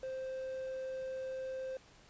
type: tone with quantisation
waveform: triangle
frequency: 523.3 Hz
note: C5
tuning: in tune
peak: -36 dBFS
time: 0.03-1.77 s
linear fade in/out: 2 ms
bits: 10
effects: pink hiss -61 dBFS RMS until 2.09 s + resampled to 16000 Hz